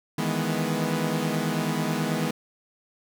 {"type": "chord", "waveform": "sawtooth", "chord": "E major seventh", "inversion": "third", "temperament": "equal with one note detuned", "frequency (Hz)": [155.56, 164.81, 208.7, 246.9], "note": ["D#3", "E3", "G#3", "B3"], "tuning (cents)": [0, 0, 9, 0], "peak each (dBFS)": -26, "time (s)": [0.18, 2.31], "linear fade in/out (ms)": 5, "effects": []}